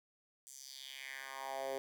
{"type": "tone with high-pass filter sweep", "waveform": "10% pulse", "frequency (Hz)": 134.8, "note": "C#3", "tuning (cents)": -48, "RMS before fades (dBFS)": -45, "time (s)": [0.47, 1.78], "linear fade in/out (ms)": 0, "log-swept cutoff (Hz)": [7800, 440], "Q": 3, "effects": []}